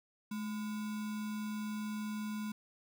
sine tone with sample-and-hold, 213 Hz, G#3, 44 cents sharp, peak -36 dBFS, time 0.31-2.52 s, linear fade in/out 5 ms, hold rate 1225 Hz, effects none

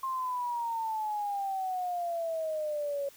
sine exponential sweep, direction down, 1065 to 554.4 Hz, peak -30 dBFS, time 0.03-3.09 s, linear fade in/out 5 ms, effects white hiss -56 dBFS RMS until 3.16 s

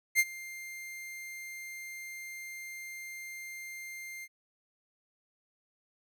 45% pulse tone with ADSR envelope, 2100 Hz, C7, 6 cents sharp, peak -20 dBFS, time 0.15-4.28 s, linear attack 44 ms, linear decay 44 ms, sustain -21 dB, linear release 46 ms, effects none

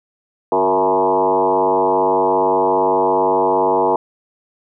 sine tone with frequency modulation, 659 Hz, E5, 1 cent flat, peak -12 dBFS, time 0.52-3.96 s, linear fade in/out 2 ms, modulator 97.5 Hz, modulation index 3.4, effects none

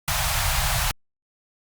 pink band-stop noise, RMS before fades -23 dBFS, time 0.08-0.91 s, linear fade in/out 0 ms, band 150 to 640 Hz, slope 48 dB/octave, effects Opus 48 kbps

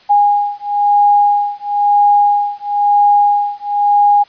sine beating tone pair, 820 / 821 Hz, G#5 / G#5, -22 / -20 cents, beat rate 1 Hz, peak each -12 dBFS, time 0.09-4.24 s, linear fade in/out 20 ms, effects white hiss -46 dBFS RMS until 4.28 s + resampled to 11025 Hz

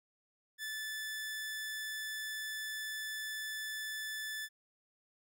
sawtooth tone, 1746 Hz, A6, 14 cents flat, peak -35 dBFS, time 0.58-4.49 s, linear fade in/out 50 ms, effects none

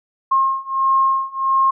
sine beating tone pair, 1071 / 1072.5 Hz, C6 / C6, +40 / +42 cents, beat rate 1.5 Hz, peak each -18 / -17 dBFS, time 0.31-1.71 s, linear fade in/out 10 ms, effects none

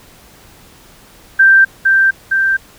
sine tone with echo, 1570 Hz, G6, 2 cents sharp, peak -4 dBFS, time 1.39-1.65 s, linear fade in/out 10 ms, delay 460 ms, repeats 2, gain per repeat -3 dB, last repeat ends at 2.57 s, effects pink hiss -43 dBFS RMS until 2.78 s

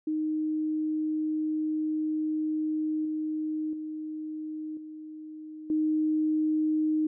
sine tone with level steps, 310 Hz, D#4, 6 cents flat, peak -26 / -28 / -33 / -39 / -23 dBFS, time 0.07-7.07 s, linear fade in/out 5 ms, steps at 3.05 / 3.73 / 4.77 / 5.7 s, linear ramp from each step 2 ms, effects none

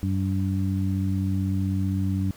harmonic tone, 95.8 Hz, G2, 39 cents flat, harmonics 1 / 2 / 3, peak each -24 / -27 / -31 dBFS, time 0.03-2.31 s, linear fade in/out 0 ms, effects pink hiss -50 dBFS RMS until 2.36 s

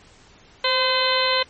harmonic tone with a mistuned harmonic, 512 Hz, C5, 38 cents flat, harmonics 1 / 2 / 3 / 4 / 5 / 6 / 7 / 8, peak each -24 / -24 / -28 / -27 / -29 / -26 / -29 / -24 dBFS, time 0.64-1.43 s, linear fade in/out 5 ms, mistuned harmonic 1, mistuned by +31 cents, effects pink hiss -51 dBFS RMS until 1.49 s + MP3 32 kbps

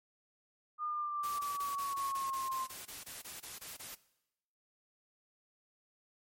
sine exponential sweep, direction down, 1220 to 1045 Hz, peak -34 dBFS, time 0.78-2.68 s, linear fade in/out 50 ms
white noise bursts, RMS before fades -46 dBFS, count 15, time 1.23-3.952 s, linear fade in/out 10 ms, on 160 ms, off 23 ms
effects noise-tail reverb RT60 0.9 s tail -19 dB re dry + MP3 64 kbps

